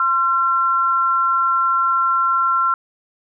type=tone pair together; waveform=sine; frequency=1052 / 1361 Hz; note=C6 / F6; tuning=+9 / -45 cents; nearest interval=major third; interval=446 cents; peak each=-21 / -15 dBFS; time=0-2.74 s; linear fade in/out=2 ms; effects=none